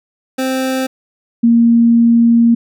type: tone pair in turn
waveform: 25% pulse / sine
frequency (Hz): 261.6 / 233.1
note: C4 / A#3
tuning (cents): 0 / 0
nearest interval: major second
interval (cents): 200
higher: first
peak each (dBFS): -11 / -6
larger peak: second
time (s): 0.38-0.87 / 1.43-2.55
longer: second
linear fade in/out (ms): 10
effects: none